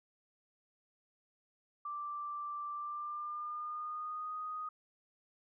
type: tone with pitch glide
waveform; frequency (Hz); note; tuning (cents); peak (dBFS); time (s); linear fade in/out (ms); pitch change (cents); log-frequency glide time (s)
sine; 1174.7 to 1244.6; D6 to D#6; 0 to 0; -38; 1.85-4.69; 5; +100; 2.72-4.34
effects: none